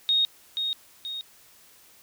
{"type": "tone with echo", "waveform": "sine", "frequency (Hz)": 3729, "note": "A#7", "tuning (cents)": 0, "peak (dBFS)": -19, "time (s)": [0.09, 0.25], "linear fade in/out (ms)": 0, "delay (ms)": 480, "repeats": 2, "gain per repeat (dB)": -6, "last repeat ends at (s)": 1.21, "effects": ["white hiss -55 dBFS RMS until 2.02 s"]}